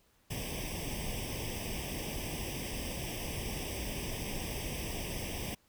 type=noise with comb filter; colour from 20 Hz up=pink; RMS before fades=-38 dBFS; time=0.3-5.55 s; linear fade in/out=10 ms; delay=0.36 ms; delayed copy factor=+1; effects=pink hiss -69 dBFS RMS until 5.68 s